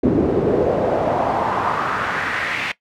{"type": "noise with band-pass filter sweep", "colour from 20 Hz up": "brown", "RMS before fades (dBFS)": -19, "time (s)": [0.03, 2.72], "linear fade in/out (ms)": 5, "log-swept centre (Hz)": [300, 2400], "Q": 2.6, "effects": ["noise-tail reverb RT60 0.1 s tail -18 dB re dry", "high-pass 80 Hz 12 dB/octave"]}